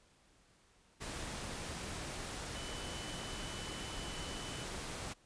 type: tone in noise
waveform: sine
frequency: 3000 Hz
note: F#7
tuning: 23 cents sharp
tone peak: -50 dBFS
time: 2.54-4.65 s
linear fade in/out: 20 ms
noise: pink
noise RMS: -43 dBFS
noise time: 1-5.14 s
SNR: -10 dB
effects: pink hiss -68 dBFS RMS until 5.25 s + resampled to 22050 Hz